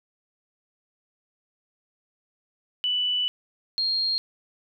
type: tone pair in turn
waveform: sine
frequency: 2973 / 4230 Hz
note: F#7 / C8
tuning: +8 / +18 cents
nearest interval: tritone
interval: 610 cents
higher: second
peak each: -22 dBFS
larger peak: neither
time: 2.84-3.28 / 3.78-4.18 s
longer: first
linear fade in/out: 0 ms
effects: none